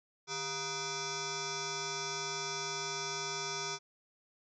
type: tone with frequency modulation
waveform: sine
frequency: 2351 Hz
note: D7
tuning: 1 cent sharp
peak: -35 dBFS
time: 0.27-3.79 s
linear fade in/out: 50 ms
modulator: 550 Hz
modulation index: 7
effects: none